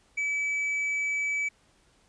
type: tone with tanh clipping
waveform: triangle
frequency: 2295 Hz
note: D7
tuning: 40 cents flat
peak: -27 dBFS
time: 0.17-1.49 s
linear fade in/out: 10 ms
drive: 8 dB
effects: pink hiss -64 dBFS RMS until 2.08 s + resampled to 22050 Hz